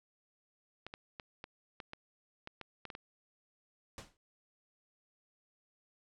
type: clicks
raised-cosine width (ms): 0.3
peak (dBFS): -28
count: 11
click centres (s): 0.866 / 0.939 / 1.198 / 1.441 / 1.802 / 1.934 / 2.474 / 2.613 / 2.853 / 2.902 / 2.951
type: noise with exponential decay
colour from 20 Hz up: pink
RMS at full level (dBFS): -43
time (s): 3.98-4.17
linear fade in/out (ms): 1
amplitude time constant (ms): 40
effects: low-pass 8000 Hz 12 dB/octave